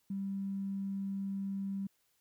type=tone with tanh clipping; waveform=triangle; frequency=196 Hz; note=G3; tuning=in tune; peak=-34 dBFS; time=0.1-1.87 s; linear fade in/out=5 ms; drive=3 dB; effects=white hiss -75 dBFS RMS until 2.2 s